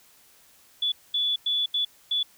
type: tone bursts at uneven times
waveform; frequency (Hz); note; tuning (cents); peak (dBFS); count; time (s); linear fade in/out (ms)
sine; 3442; A7; -39; -22; 5; 0.82-0.92 / 1.14-1.36 / 1.46-1.66 / 1.74-1.85 / 2.11-2.23; 5
effects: white hiss -57 dBFS RMS until 2.37 s